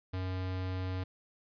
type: tone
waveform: square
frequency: 92.8 Hz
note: F#2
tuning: 6 cents sharp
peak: -34 dBFS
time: 0.13-1.04 s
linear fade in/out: 10 ms
effects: resampled to 11025 Hz + 12-bit